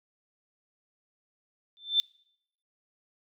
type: tone with exponential growth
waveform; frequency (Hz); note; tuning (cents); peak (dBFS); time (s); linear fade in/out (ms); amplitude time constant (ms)
sine; 3549; A7; +14; -17; 1.77-2; 0; 48
effects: noise-tail reverb RT60 0.7 s tail -26 dB re dry